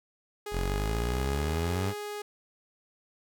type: tone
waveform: sawtooth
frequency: 415.3 Hz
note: G#4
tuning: in tune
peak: -31 dBFS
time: 0.46-2.22 s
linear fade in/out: 5 ms
type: exponential sweep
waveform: sawtooth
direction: up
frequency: 42.66 to 101.4 Hz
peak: -24 dBFS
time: 0.51-1.94 s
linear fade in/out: 50 ms
effects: none